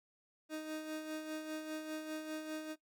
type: tone with tremolo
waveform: 30% pulse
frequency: 311.1 Hz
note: D#4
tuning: in tune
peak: -36 dBFS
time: 0.49-2.76 s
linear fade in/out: 50 ms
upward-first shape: sine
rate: 5 Hz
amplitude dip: 50%
effects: noise-tail reverb RT60 0.1 s tail -18 dB re dry